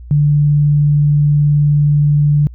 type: tone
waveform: sine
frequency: 146.83 Hz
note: D3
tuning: in tune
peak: -8 dBFS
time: 0.11-2.47 s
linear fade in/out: 0 ms
effects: added 60 Hz sine -30 dBFS peak until 2.54 s